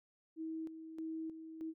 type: tone with tremolo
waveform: sine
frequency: 321.1 Hz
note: E4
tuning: 45 cents flat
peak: -39 dBFS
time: 0.36-1.74 s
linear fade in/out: 50 ms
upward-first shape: square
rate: 1.6 Hz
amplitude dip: 60%
effects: none